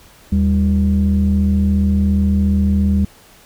sine tone pair together, 78.6 / 198.6 Hz, D#2 / G3, +18 / +23 cents, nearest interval octave + major third, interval 1605 cents, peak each -13 dBFS, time 0.32-3.05 s, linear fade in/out 5 ms, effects tanh soft clip ceiling -7 dBFS + pink hiss -46 dBFS RMS until 3.45 s

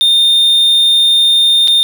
triangle tone with dropouts, 3636 Hz, A#7, 44 cents flat, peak -5 dBFS, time 0.01-1.83 s, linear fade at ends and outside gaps 0 ms, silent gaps 1.675-1.681 s, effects none

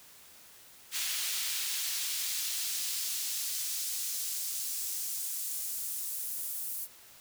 pink noise with high-pass filter sweep, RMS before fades -35 dBFS, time 0.91-6.88 s, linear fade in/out 50 ms, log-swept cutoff 2800 to 11000 Hz, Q 0.84, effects white hiss -55 dBFS RMS until 7.2 s

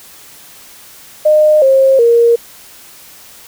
sine tone with pitch steps, 611 / 535 / 468.4 Hz, D#5 / C5 / A#4, -32 / +38 / +8 cents, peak -5 dBFS, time 1.25-2.36 s, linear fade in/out 10 ms, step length 370 ms, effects white hiss -38 dBFS RMS until 3.47 s

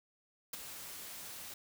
white noise with ADSR envelope, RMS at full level -39 dBFS, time 0.53-1.54 s, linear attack 5 ms, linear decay 21 ms, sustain -8 dB, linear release 4 ms, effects none

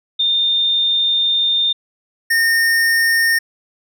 sine / square tone pair in turn, 3623 / 1830.4 Hz, A7 / A#6, +50 / -32 cents, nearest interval octave, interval 1182 cents, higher first, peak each -13 dBFS, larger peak neither, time 0.19-1.73 / 2.3-3.39 s, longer first, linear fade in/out 10 ms, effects none

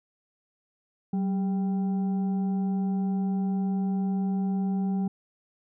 sine tone with frequency modulation, 191.1 Hz, G3, 44 cents flat, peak -24 dBFS, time 1.13-5.08 s, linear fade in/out 5 ms, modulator 594 Hz, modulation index 0.3, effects none

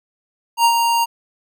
square tone with ADSR envelope, 932.3 Hz, A#5, in tune, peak -10 dBFS, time 0.57-1.06 s, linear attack 77 ms, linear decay 71 ms, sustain -5 dB, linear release 26 ms, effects none

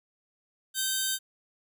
10% pulse tone pair together, 1553 / 3694 Hz, G6 / A#7, -17 / -16 cents, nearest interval octave + minor third, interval 1501 cents, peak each -22 / -22 dBFS, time 0.74-1.19 s, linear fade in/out 50 ms, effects none

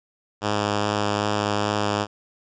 5% pulse tone with vibrato, 103.83 Hz, G#2, in tune, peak -10 dBFS, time 0.41-2.07 s, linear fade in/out 50 ms, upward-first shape sine, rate 2.5 Hz, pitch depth 10 cents each way, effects resampled to 16000 Hz

